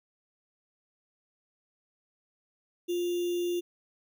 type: tone with sample-and-hold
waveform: sine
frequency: 350.7 Hz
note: F4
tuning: 7 cents sharp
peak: -27 dBFS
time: 2.88-3.61 s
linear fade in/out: 20 ms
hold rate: 3150 Hz
effects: none